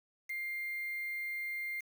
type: tone with quantisation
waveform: sine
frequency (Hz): 2100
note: C7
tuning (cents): +6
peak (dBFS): -36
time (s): 0.29-1.81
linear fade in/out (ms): 10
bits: 8
effects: none